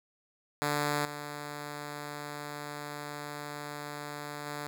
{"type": "tone with level steps", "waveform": "5% pulse", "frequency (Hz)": 146.83, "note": "D3", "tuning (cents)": 0, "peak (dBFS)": [-17, -27, -25], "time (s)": [0.62, 4.67], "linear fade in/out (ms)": 0, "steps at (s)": [1.05, 4.46], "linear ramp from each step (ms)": 5, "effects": []}